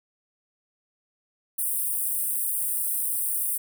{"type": "high-pass noise", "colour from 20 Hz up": "pink", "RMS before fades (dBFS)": -27, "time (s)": [1.58, 3.58], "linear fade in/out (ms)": 10, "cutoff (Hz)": 8600, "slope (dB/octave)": 96, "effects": []}